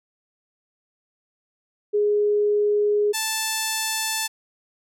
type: tone pair in turn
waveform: sine / 5% pulse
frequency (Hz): 415.3 / 880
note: G#4 / A5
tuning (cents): 0 / 0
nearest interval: octave + minor second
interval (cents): 1300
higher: second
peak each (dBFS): -17 / -11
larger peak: second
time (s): 1.93-3.13 / 3.13-4.28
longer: first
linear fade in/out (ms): 20
effects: none